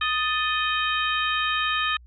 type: harmonic tone with a mistuned harmonic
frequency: 623 Hz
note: D#5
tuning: 2 cents sharp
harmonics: 2 / 3 / 4 / 5 / 6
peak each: -26 / -28 / -29 / -30 / -31 dBFS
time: 0.01-1.97 s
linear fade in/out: 5 ms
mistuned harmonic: 3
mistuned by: -100 cents
effects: added 60 Hz sine -46 dBFS peak until 2.06 s